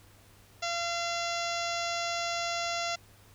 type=harmonic tone; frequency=685 Hz; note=F5; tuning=34 cents flat; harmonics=1 / 2 / 3 / 4 / 5 / 6 / 7 / 8 / 9 / 10; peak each=-34 / -37 / -39 / -40 / -41 / -42 / -42 / -43 / -44 / -44 dBFS; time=0.62-2.96 s; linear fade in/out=10 ms; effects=added 100 Hz sine -59 dBFS peak until 3.34 s + pink hiss -59 dBFS RMS until 3.34 s